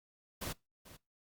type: noise with echo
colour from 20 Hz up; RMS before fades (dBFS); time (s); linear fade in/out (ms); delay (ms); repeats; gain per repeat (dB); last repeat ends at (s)
pink; -40; 0.41-0.53; 10; 440; 1; -15; 0.97
effects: noise-tail reverb RT60 0.2 s tail -22 dB re dry + Opus 48 kbps